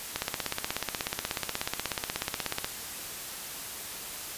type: click train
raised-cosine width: 0.2 ms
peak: -11 dBFS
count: 42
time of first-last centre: 0.16-2.645 s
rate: 16.5 Hz
effects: white hiss -39 dBFS RMS until 4.37 s + resampled to 32000 Hz